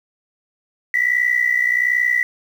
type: tone pair together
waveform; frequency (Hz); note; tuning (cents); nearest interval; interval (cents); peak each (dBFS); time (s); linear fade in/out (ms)
sine; 1934.7 / 1996; B6 / B6; -36 / +18; minor second; 54; -17; 0.94-2.23; 2
effects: tanh soft clip ceiling -7 dBFS + 7-bit